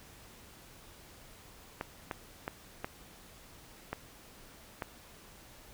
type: clicks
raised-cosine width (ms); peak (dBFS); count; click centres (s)
0.5; -20; 6; 1.811 / 2.112 / 2.479 / 2.845 / 3.93 / 4.822
effects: pink hiss -55 dBFS RMS until 5.73 s